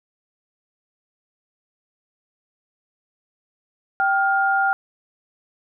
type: tone pair together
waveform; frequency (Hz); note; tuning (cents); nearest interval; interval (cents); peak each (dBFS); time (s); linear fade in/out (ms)
sine; 781 / 1410.6; G5 / F6; -7 / +17; minor seventh; 1024; -19; 4-4.73; 0
effects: none